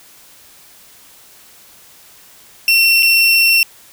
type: tone with dropouts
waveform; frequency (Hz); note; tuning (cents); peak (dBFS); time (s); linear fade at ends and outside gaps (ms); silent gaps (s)
30% pulse; 2714; E7; +50; -6; 2.68-3.63; 1; 3.025-3.029
effects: white hiss -44 dBFS RMS until 3.92 s